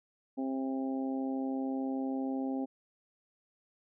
harmonic tone, 133.1 Hz, C3, 30 cents sharp, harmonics 2 / 3 / 4 / 5 / 6, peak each -32 / -44 / -43 / -47 / -44 dBFS, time 0.37-2.66 s, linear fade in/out 20 ms, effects none

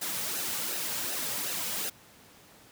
white noise with flanger, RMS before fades -33 dBFS, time 0.01-1.9 s, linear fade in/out 10 ms, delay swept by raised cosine 0.88 to 2.98 ms, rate 2.7 Hz, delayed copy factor -0.55, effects pink hiss -55 dBFS RMS until 2.71 s + high-pass 100 Hz 12 dB/octave

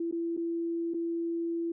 sine tone with dropouts, 335.9 Hz, E4, 33 cents sharp, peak -29 dBFS, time 0-1.72 s, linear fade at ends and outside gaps 5 ms, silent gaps 0.113-0.124 / 0.367-0.374 / 0.937-0.943 s, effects none

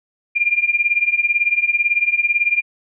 sine tone with tremolo, 2400 Hz, D7, 37 cents sharp, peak -10 dBFS, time 0.35-2.62 s, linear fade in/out 20 ms, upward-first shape triangle, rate 18 Hz, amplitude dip 95%, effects none

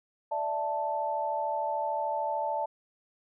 sine chord, D suspended second, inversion none, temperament just, 587.3 / 660.7 / 881 Hz, D5 / E5 / A5, 0 / +4 / +2 cents, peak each -34 / -35 / -30 dBFS, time 0.31-2.66 s, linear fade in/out 10 ms, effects none

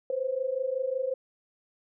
sine tone pair together, 505.6 / 531 Hz, B4 / C5, +41 / +25 cents, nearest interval minor second, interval 84 cents, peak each -31 / -29 dBFS, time 0.1-1.14 s, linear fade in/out 2 ms, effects none

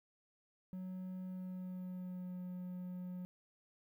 triangle tone with pitch glide, 185 to 180.88 Hz, F#3 to F#3, 0 to -39 cents, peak -40 dBFS, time 0.73-3.25 s, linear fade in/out 0 ms, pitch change -39 cents, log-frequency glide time 1.25-2.41 s, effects 12-bit

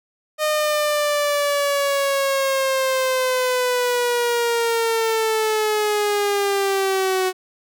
sawtooth linear sweep, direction down, 614 to 370 Hz, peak -14 dBFS, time 0.38-7.33 s, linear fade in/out 50 ms, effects none

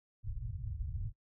white low-pass noise, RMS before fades -39 dBFS, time 0.23-1.13 s, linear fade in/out 50 ms, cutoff 120 Hz, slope 48 dB/octave, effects noise-tail reverb RT60 0.1 s tail -26 dB re dry

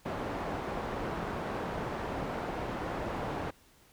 white low-pass noise, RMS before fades -36 dBFS, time 0.05-3.51 s, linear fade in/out 10 ms, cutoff 870 Hz, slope 12 dB/octave, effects pink hiss -62 dBFS RMS until 3.92 s

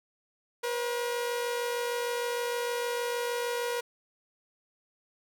sawtooth tone pair together, 480.1 / 526.6 Hz, B4 / C5, -49 / +11 cents, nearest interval major second, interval 160 cents, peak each -26 / -35 dBFS, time 0.63-3.81 s, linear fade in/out 10 ms, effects none

